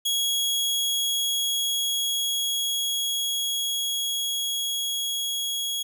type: tone with level ramp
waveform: sawtooth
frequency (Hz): 3322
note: G#7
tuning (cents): 0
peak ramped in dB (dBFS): -19 to -23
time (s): 0.05-5.83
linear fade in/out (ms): 10
effects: none